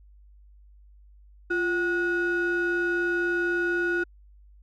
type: ring-modulated tone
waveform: triangle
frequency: 554.4 Hz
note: C#5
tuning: in tune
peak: -18 dBFS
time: 1.5-4.04 s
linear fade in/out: 10 ms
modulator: 902 Hz
effects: added 50 Hz sine -50 dBFS peak until 4.62 s